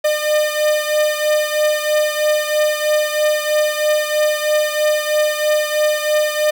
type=beating tone pair; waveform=45% pulse; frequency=604 / 607.1 Hz; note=D5 / D#5; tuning=+48 / -43 cents; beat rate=3.1 Hz; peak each=-16 / -20 dBFS; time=0.04-6.51 s; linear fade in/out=10 ms; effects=none